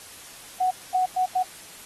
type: tone bursts at uneven times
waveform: sine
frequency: 740 Hz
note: F#5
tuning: in tune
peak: -19 dBFS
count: 4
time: 0.6-0.71 / 0.94-1.06 / 1.16-1.26 / 1.35-1.43 s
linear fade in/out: 10 ms
effects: white hiss -44 dBFS RMS until 1.85 s + AAC 32 kbps